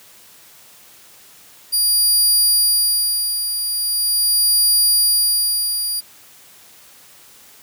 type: tone with tremolo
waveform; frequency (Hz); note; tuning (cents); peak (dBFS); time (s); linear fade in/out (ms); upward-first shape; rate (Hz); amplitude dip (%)
20% pulse; 4800; D8; +37; -6; 1.72-6.01; 20; sine; 0.41; 60
effects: white hiss -46 dBFS RMS until 7.62 s + high-pass 60 Hz 12 dB/octave